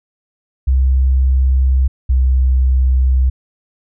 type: tone pair in turn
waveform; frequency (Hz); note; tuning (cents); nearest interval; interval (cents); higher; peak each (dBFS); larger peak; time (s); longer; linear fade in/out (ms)
sine; 65.41 / 64.47; C2 / C2; 0 / -25; unison; 25; first; -9; neither; 0.67-1.88 / 2.09-3.3; neither; 10
effects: none